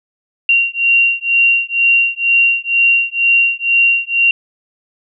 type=beating tone pair; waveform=sine; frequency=2758 / 2760.1 Hz; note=F7 / F7; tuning=-22 / -21 cents; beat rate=2.1 Hz; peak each=-13 dBFS; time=0.49-4.31 s; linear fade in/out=2 ms; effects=none